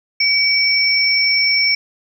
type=tone pair together; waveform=sine; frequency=2278 / 5415 Hz; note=C#7 / E8; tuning=+47 / +46 cents; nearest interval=octave + minor third; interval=1499 cents; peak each=-15 dBFS; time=0.2-1.75 s; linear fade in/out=5 ms; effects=8-bit